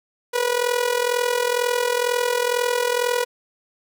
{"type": "tone with amplitude modulation", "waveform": "sawtooth", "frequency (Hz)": 487.4, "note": "B4", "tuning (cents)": -23, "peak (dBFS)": -12, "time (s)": [0.33, 3.25], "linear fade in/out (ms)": 20, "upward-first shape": "sine", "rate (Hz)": 42.1, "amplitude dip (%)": 75, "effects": []}